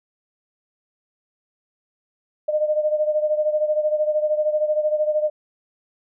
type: beating tone pair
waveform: sine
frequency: 606 / 619 Hz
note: D#5 / D#5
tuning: -46 / -9 cents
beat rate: 13 Hz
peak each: -19 / -24 dBFS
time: 2.48-5.3 s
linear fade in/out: 10 ms
effects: none